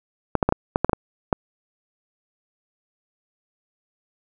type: clicks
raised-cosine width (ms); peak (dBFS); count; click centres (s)
1; -3; 9; 0.353 / 0.428 / 0.49 / 0.524 / 0.759 / 0.846 / 0.895 / 0.932 / 1.328
effects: none

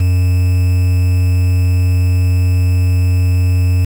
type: tone with quantisation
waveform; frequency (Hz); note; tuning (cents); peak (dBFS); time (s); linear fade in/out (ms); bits
triangle; 90.3; F#2; -42; -7; 0-3.85; 5; 5
effects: none

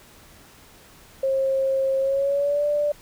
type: tone with pitch glide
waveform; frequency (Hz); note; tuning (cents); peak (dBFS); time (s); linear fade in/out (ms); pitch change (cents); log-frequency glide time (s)
sine; 536 to 587.9; C5 to D5; +42 to +2; -19; 1.23-2.92; 5; +160; 1.99-2.66
effects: pink hiss -50 dBFS RMS until 3.01 s

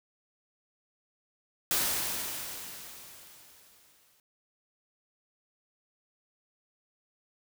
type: noise with exponential decay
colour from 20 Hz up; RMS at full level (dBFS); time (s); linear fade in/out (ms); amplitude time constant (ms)
white; -27; 1.71-4.2; 1; 540
effects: none

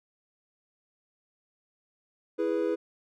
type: chord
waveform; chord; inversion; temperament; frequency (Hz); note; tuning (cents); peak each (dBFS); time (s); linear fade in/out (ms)
triangle; E major; none; equal; 329.6 / 415.3 / 493.9; E4 / G#4 / B4; 0 / 0 / 0; -28; 2.38-2.76; 20
effects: none

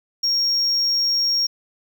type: tone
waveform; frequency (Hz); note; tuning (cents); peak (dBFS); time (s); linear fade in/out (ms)
triangle; 5570; F8; -5; -15; 0.23-1.47; 10
effects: tanh soft clip ceiling -12 dBFS + 8-bit

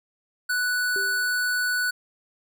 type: tone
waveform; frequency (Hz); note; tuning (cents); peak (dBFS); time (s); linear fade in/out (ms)
square; 1482; F#6; +2; -23; 0.49-1.91; 10
type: tone with exponential decay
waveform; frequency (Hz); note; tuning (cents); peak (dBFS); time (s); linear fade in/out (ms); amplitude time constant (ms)
sine; 392; G4; 0; -30; 0.96-1.47; 0; 110
effects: none

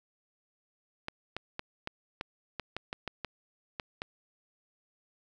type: clicks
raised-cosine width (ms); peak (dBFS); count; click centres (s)
0.3; -19; 12; 1.084 / 1.366 / 1.594 / 1.874 / 2.211 / 2.597 / 2.766 / 2.929 / 3.077 / 3.247 / 3.798 / 4.019
effects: none

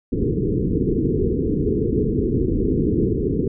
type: low-pass noise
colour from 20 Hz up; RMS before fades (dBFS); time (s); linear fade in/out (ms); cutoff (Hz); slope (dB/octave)
white; -20; 0.12-3.48; 5; 450; 96
effects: none

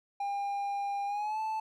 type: tone with pitch glide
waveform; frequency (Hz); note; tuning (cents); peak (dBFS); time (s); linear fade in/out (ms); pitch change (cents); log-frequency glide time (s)
triangle; 803 to 875.7; G5 to A5; +41 to -8; -29; 0.2-1.6; 5; +151; 1.06-1.4
effects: none

